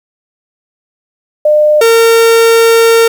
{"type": "tone pair in turn", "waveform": ["sine", "45% pulse"], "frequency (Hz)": [603, 457.6], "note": ["D5", "A#4"], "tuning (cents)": [46, -32], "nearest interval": "perfect fourth", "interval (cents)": 478, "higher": "first", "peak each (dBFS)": -4, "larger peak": "neither", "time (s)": [[1.45, 1.81], [1.81, 3.08]], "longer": "second", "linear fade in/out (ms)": 5, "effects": ["7-bit"]}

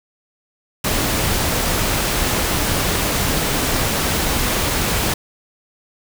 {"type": "noise", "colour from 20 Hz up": "pink", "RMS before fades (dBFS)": -19, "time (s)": [0.84, 5.14], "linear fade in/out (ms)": 5, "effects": []}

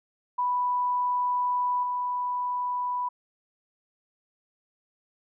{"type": "tone with level steps", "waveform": "sine", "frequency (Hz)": 987.8, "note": "B5", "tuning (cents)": 0, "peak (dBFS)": [-23, -26], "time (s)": [0.38, 3.09], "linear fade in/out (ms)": 10, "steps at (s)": 1.83, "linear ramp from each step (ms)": 2, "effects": []}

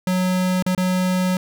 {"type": "tone with dropouts", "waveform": "square", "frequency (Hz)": 183.8, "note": "F#3", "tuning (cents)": -11, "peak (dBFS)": -18, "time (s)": [0.07, 1.37], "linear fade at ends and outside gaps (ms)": 2, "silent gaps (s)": [[0.625, 0.663], [0.75, 0.777]], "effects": []}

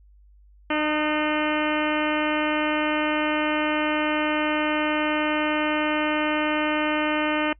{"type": "harmonic tone with a mistuned harmonic", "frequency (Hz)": 303.3, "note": "D#4", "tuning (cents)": -44, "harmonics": [1, 2, 3, 4, 5, 6, 7, 8, 9, 10], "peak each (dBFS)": [-25, -28, -30, -31, -32, -33, -33, -34, -35, -35], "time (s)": [0.7, 7.53], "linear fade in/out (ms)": 5, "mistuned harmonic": 4, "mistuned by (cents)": 28, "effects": ["noise-tail reverb RT60 0.1 s tail -26 dB re dry", "added 50 Hz sine -50 dBFS peak until 7.59 s"]}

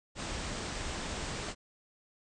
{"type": "low-pass noise", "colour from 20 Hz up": "pink", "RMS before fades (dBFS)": -38, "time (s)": [0.15, 1.55], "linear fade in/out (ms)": 50, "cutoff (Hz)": 8700, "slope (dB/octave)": 96, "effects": []}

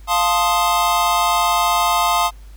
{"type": "chord", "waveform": "square", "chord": "F dominant seventh", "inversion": "none", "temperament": "equal", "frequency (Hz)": [698.5, 880, 1046.5, 1244.5], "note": ["F5", "A5", "C6", "Eb6"], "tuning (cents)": [0, 0, 0, 0], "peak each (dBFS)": -21, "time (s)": [0.07, 2.31], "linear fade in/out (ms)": 50, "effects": ["added 50 Hz sine -36 dBFS peak until 2.56 s", "pink hiss -53 dBFS RMS until 2.56 s"]}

